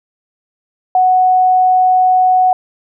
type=tone; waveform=sine; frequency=740 Hz; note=F#5; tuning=in tune; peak=-7 dBFS; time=0.95-2.53 s; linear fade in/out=2 ms; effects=none